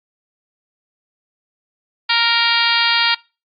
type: harmonic tone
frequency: 466.2 Hz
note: A#4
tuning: in tune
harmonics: 2 / 3 / 4 / 5 / 6 / 7 / 8 / 9 / 10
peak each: -22 / -22 / -22 / -22 / -22 / -22 / -22 / -22 / -22 dBFS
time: 2.09-3.15 s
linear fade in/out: 10 ms
effects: noise-tail reverb RT60 0.3 s tail -23 dB re dry + AAC 64 kbps